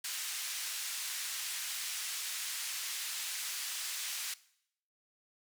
white band-pass noise, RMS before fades -39 dBFS, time 0.04-4.34 s, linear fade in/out 5 ms, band 1700 to 9600 Hz, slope 12 dB/octave, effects noise-tail reverb RT60 0.7 s tail -19 dB re dry

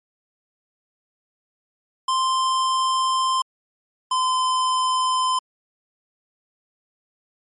square tone pair in turn, 1044 / 1027.3 Hz, C6 / C6, -4 / -32 cents, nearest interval unison, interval 28 cents, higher first, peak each -19 dBFS, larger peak neither, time 2.08-3.42 / 4.11-5.39 s, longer first, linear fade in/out 5 ms, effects MP3 48 kbps

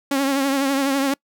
sawtooth tone with vibrato, 274.2 Hz, C#4, 19 cents flat, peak -14 dBFS, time 0.11-1.14 s, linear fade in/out 5 ms, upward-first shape triangle, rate 12 Hz, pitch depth 59 cents each way, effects noise-tail reverb RT60 0.1 s tail -26 dB re dry

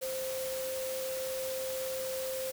sine tone in noise, 523.3 Hz, C5, in tune, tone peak -34 dBFS, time 0.01-2.52 s, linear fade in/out 20 ms, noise white, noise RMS -41 dBFS, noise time 0.01-2.52 s, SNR +4 dB, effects none

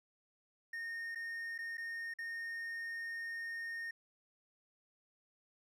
triangle tone with dropouts, 1840 Hz, A#6, 23 cents flat, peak -38 dBFS, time 0.73-3.91 s, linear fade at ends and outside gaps 5 ms, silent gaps 1.149-1.156 / 1.58-1.587 / 1.772-1.779 / 2.139-2.186 s, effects none

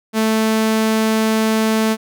sawtooth tone, 220 Hz, A3, in tune, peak -10 dBFS, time 0.13-1.97 s, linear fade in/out 50 ms, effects none

